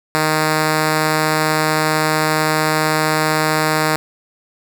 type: tone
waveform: 5% pulse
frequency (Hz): 155.56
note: D#3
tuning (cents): 0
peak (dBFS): -3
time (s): 0.15-3.96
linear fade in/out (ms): 0
effects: none